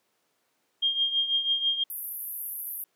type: tone with tremolo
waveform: sine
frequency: 3218 Hz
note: G7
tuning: 45 cents sharp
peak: -20 dBFS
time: 0.82-1.84 s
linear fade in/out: 10 ms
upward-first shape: triangle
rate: 6.1 Hz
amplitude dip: 75%
type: band-pass noise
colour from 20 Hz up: pink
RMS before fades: -36 dBFS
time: 1.9-2.84 s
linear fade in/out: 0 ms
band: 11000 to 14000 Hz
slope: 96 dB/octave
effects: pink hiss -72 dBFS RMS until 2.95 s + high-pass 300 Hz 12 dB/octave